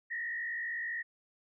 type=tone with frequency modulation; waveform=sine; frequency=1875 Hz; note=A#6; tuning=10 cents sharp; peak=-34 dBFS; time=0.1-1.03 s; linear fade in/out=20 ms; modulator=55.9 Hz; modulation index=1.2; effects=none